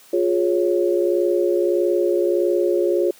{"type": "chord", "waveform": "sine", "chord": "Db major", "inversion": "first", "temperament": "equal with one note detuned", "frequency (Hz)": [353.7, 415.3, 554.4], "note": ["F4", "Ab4", "Db5"], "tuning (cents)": [22, 0, 0], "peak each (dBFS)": [-18, -22, -22], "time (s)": [0.13, 3.11], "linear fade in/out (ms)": 5, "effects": ["white hiss -49 dBFS RMS until 3.19 s", "high-pass 150 Hz 12 dB/octave"]}